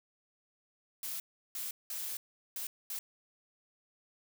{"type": "noise bursts at uneven times", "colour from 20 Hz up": "blue", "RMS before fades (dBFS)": -39, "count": 5, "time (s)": [[1.03, 1.2], [1.55, 1.71], [1.9, 2.17], [2.56, 2.67], [2.9, 2.99]], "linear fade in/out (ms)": 2, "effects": []}